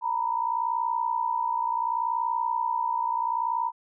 sine tone pair together, 920.3 / 981 Hz, A#5 / B5, -22 / -12 cents, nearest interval minor second, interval 110 cents, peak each -27 dBFS, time 0.01-3.72 s, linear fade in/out 50 ms, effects none

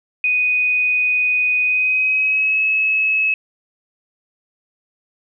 sine tone with pitch glide, 2489 to 2580 Hz, D#7 to E7, 0 to -38 cents, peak -14 dBFS, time 0.24-3.34 s, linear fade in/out 2 ms, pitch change +62 cents, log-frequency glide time 1.63-2.62 s, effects none

